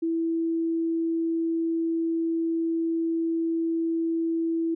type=tone; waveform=sine; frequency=329.6 Hz; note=E4; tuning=in tune; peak=-23 dBFS; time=0.02-4.75 s; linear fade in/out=10 ms; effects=none